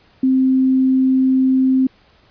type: tone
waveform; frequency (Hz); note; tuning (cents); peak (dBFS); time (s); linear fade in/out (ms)
sine; 261.6; C4; 0; -11; 0.23-1.87; 5
effects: pink hiss -53 dBFS RMS until 2.3 s + resampled to 11025 Hz